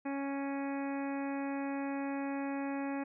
harmonic tone, 277.2 Hz, C#4, in tune, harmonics 1 / 2 / 3 / 4 / 5 / 6 / 7 / 8 / 9, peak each -35 / -43 / -43 / -50 / -53 / -50 / -52 / -54 / -52 dBFS, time 0.05-3.04 s, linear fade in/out 10 ms, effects none

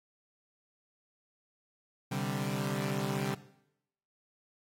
sawtooth chord, C suspended second, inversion none, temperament equal, 130.81 / 146.83 / 196 Hz, C3 / D3 / G3, 0 / 0 / 0 cents, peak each -32 dBFS, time 2.11-3.35 s, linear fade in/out 10 ms, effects noise-tail reverb RT60 0.8 s tail -17 dB re dry + AAC 48 kbps

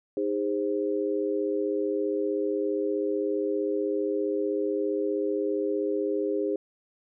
sine chord, Ab major, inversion second, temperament equal with one note detuned, 311.1 / 406.5 / 523.3 Hz, Eb4 / Ab4 / C5, 0 / -37 / 0 cents, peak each -30 / -27 / -32 dBFS, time 0.17-6.56 s, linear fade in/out 2 ms, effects none

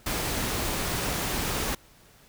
pink noise, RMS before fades -29 dBFS, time 0.06-1.75 s, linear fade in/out 5 ms, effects pink hiss -56 dBFS RMS until 2.28 s

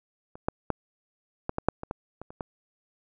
clicks, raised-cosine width 1 ms, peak -29 / -11 / -11 / -14 / -14 / -6 / -21 / -17 / -25 / -29 / -18 dBFS, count 11, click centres 0.355 / 0.485 / 0.703 / 1.494 / 1.584 / 1.686 / 1.834 / 1.911 / 2.216 / 2.305 / 2.408 s, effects none

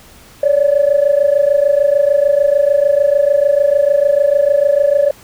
sine tone pair together, 558 / 584.7 Hz, C#5 / D5, +11 / -8 cents, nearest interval minor second, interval 81 cents, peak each -11 dBFS, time 0.43-5.11 s, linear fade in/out 5 ms, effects tanh soft clip ceiling -3 dBFS + pink hiss -42 dBFS RMS until 5.23 s

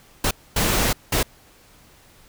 pink noise bursts at uneven times, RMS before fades -20 dBFS, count 3, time 0.24-0.31 / 0.56-0.93 / 1.12-1.23 s, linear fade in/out 5 ms, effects pink hiss -52 dBFS RMS until 2.28 s

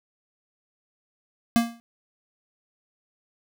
square tone with exponential decay, 233.1 Hz, A#3, in tune, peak -14 dBFS, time 1.56-1.8 s, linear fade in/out 0 ms, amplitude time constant 51 ms, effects none

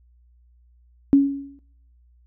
sine tone with exponential decay, 278.3 Hz, C#4, 7 cents sharp, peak -8 dBFS, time 1.13-1.59 s, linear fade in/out 0 ms, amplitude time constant 100 ms, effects noise-tail reverb RT60 0.6 s tail -18 dB re dry + added 60 Hz sine -53 dBFS peak until 2.26 s

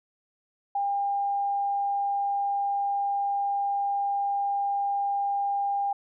sine tone, 802 Hz, G5, 39 cents sharp, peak -24 dBFS, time 0.75-5.93 s, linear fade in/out 5 ms, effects none

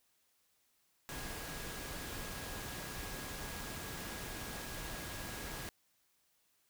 sine tone in noise, 1650 Hz, G#6, 12 cents flat, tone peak -53 dBFS, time 1.09-5.69 s, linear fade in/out 0 ms, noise pink, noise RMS -44 dBFS, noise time 1.09-5.69 s, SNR -12 dB, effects white hiss -75 dBFS RMS until 6.69 s

